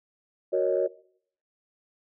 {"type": "chord", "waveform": "sine", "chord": "D# minor seventh", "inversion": "first", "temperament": "equal", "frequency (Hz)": [370, 466.2, 554.4, 622.3], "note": ["F#4", "A#4", "C#5", "D#5"], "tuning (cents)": [0, 0, 0, 0], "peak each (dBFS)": [-26, -28, -25, -29], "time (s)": [0.52, 0.88], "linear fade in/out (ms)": 20, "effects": ["noise-tail reverb RT60 0.6 s tail -20 dB re dry", "tanh soft clip ceiling -13 dBFS"]}